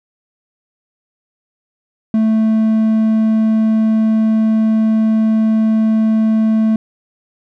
triangle tone, 220 Hz, A3, in tune, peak -8 dBFS, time 2.14-6.76 s, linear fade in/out 2 ms, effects none

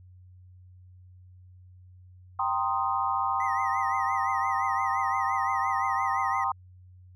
sine chord, C minor seventh, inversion second, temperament equal, 784 / 932.3 / 1046.5 / 1244.5 Hz, G5 / Bb5 / C6 / Eb6, 0 / 0 / 0 / 0 cents, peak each -30 / -32 / -29 / -30 dBFS, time 2.39-6.52 s, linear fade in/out 5 ms
triangle tone with vibrato, 1952 Hz, B6, 21 cents flat, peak -34 dBFS, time 3.4-6.44 s, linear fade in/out 2 ms, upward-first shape triangle, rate 5.8 Hz, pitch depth 130 cents each way
effects added 91 Hz sine -49 dBFS peak until 7.15 s

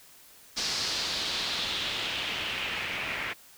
white noise with low-pass filter sweep, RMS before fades -32 dBFS, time 0.56-3.34 s, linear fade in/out 20 ms, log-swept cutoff 5100 to 2200 Hz, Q 2.8, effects white hiss -54 dBFS RMS until 3.57 s

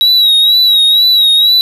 triangle tone with vibrato, 3851 Hz, B7, 44 cents flat, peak -4 dBFS, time 0.01-1.61 s, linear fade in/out 0 ms, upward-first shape sine, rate 2.1 Hz, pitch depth 57 cents each way, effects none

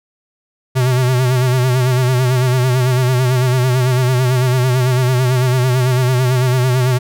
square tone with vibrato, 127 Hz, B2, 49 cents sharp, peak -12 dBFS, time 0.75-6.99 s, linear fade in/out 20 ms, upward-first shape sine, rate 9 Hz, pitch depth 60 cents each way, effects none

